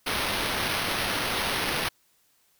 white noise with sample-and-hold, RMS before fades -28 dBFS, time 0.06-1.89 s, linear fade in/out 10 ms, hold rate 7350 Hz, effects white hiss -66 dBFS RMS until 2.59 s

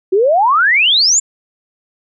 sine exponential sweep, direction up, 360 to 7459 Hz, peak -8 dBFS, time 0.12-1.2 s, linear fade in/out 10 ms, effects none

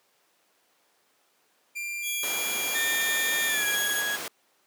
45% pulse tone, 2380 Hz, D7, 22 cents sharp, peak -31 dBFS, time 1.75-3.76 s, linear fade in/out 20 ms
10% pulse tone with vibrato, 3322 Hz, G#7, in tune, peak -23 dBFS, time 2.02-4.04 s, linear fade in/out 50 ms, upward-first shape triangle, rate 2.8 Hz, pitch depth 11 cents each way
pink noise, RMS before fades -33 dBFS, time 2.23-4.28 s, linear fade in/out 2 ms
35% pulse tone with pitch glide, 1811 to 1660.7 Hz, A6 to G#6, +49 to -1 cents, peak -25 dBFS, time 2.74-4.17 s, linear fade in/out 20 ms, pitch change -150 cents, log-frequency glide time 3.47-3.65 s
effects pink hiss -66 dBFS RMS until 4.66 s + high-pass 400 Hz 12 dB/octave

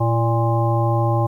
harmonic tone with a mistuned harmonic, 116.54 Hz, A#2, in tune, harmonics 1 / 3 / 5 / 7 / 9, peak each -17 / -25 / -25 / -24 / -27 dBFS, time 0-1.27 s, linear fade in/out 10 ms, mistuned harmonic 3, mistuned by -52 cents, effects 9-bit

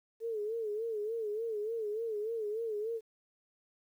sine tone with vibrato, 437.8 Hz, A4, 9 cents flat, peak -33 dBFS, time 0.2-3.01 s, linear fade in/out 50 ms, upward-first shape sine, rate 3.4 Hz, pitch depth 100 cents each way, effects 11-bit

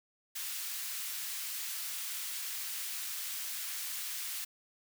white high-pass noise, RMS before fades -39 dBFS, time 0.35-4.45 s, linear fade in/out 10 ms, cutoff 1600 Hz, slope 12 dB/octave, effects none

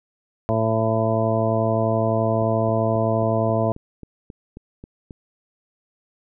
harmonic tone, 111.6 Hz, A2, 25 cents sharp, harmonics 1 / 2 / 3 / 4 / 5 / 6 / 8 / 9, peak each -23 / -26 / -29 / -28 / -27 / -22 / -34 / -31 dBFS, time 0.49-3.72 s, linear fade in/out 0 ms
click train, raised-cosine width 3 ms, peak -24 dBFS, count 11, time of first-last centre 2.42-5.108 s, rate 3.72 Hz
effects none

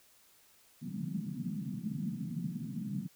white band-pass noise, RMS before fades -38 dBFS, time 0.81-3.08 s, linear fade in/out 20 ms, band 140 to 230 Hz, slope 48 dB/octave, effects white hiss -64 dBFS RMS until 3.15 s

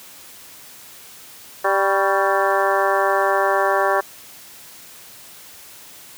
harmonic tone with a mistuned harmonic, 196 Hz, G3, in tune, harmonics 2 / 3 / 4 / 5 / 6 / 7 / 8 / 9, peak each -23 / -21 / -22 / -25 / -23 / -27 / -27 / -26 dBFS, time 1.64-4.01 s, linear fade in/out 10 ms, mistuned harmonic 6, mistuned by -77 cents, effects white hiss -42 dBFS RMS until 6.17 s + high-pass 60 Hz 12 dB/octave

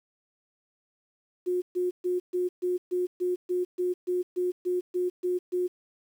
sine tone bursts, 360 Hz, F#4, 47 cents flat, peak -24 dBFS, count 15, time 1.46-5.68 s, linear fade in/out 20 ms, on 160 ms, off 130 ms, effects 9-bit

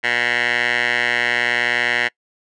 10% pulse tone with band-pass filter, 120.7 Hz, B2, 39 cents flat, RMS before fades -19 dBFS, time 0.03-2.09 s, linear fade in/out 20 ms, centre 2100 Hz, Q 3.5, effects noise-tail reverb RT60 0.1 s tail -25 dB re dry + resampled to 22050 Hz

